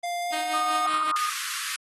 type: tone with pitch glide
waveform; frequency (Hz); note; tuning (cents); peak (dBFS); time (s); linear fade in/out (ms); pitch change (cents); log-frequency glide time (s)
square; 698.5 to 726.1; F5 to F#5; 0 to -33; -28; 0.03-0.87; 10; +67; 0.21-0.58
type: tone with tremolo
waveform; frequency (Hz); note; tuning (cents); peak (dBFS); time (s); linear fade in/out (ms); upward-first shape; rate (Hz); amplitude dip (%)
5% pulse; 311.1; D#4; 0; -18; 0.32-1.12; 10; sine; 5.3; 60
type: tone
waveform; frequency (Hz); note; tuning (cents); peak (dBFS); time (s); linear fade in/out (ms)
sine; 1229; D#6; -22; -24; 0.53-1.3; 10
type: high-pass noise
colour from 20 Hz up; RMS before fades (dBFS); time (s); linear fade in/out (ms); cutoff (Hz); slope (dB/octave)
pink; -32; 1.16-1.76; 2; 1100; 96
effects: AAC 32 kbps